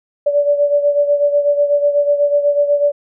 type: beating tone pair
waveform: sine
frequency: 577 / 585.1 Hz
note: D5 / D5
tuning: -31 / -7 cents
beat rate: 8.1 Hz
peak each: -12 / -18 dBFS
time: 0.26-2.92 s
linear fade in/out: 10 ms
effects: none